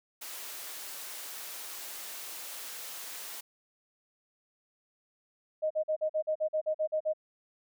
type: high-pass noise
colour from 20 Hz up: white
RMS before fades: -42 dBFS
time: 0.21-3.41 s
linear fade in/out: 10 ms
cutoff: 410 Hz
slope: 12 dB/octave
type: tone bursts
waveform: sine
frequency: 622 Hz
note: D#5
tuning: 1 cent flat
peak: -26 dBFS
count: 12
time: 5.62-7.135 s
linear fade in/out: 20 ms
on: 85 ms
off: 45 ms
effects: none